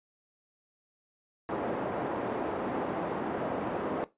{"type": "band-pass noise", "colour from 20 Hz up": "pink", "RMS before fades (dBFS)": -33, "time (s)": [1.49, 4.04], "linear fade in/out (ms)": 0, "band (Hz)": [280, 850], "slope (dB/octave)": 12, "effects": ["noise-tail reverb RT60 0.2 s tail -17 dB re dry", "resampled to 8000 Hz"]}